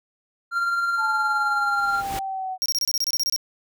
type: tone with tremolo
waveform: triangle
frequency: 1385 Hz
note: F6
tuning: 15 cents flat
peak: -17 dBFS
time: 0.51-2.03 s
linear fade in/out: 50 ms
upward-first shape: triangle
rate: 19 Hz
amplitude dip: 40%
type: linear sweep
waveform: sine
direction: down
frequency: 880 to 746 Hz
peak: -26 dBFS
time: 0.97-2.58 s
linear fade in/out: 50 ms
type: noise with exponential growth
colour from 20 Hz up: pink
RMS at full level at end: -30 dBFS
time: 1.45-2.19 s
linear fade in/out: 1 ms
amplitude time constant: 160 ms
type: tone bursts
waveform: 45% pulse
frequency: 5590 Hz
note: F8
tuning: 1 cent sharp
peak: -21 dBFS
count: 12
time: 2.62-3.362 s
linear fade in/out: 0 ms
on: 38 ms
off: 26 ms
effects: none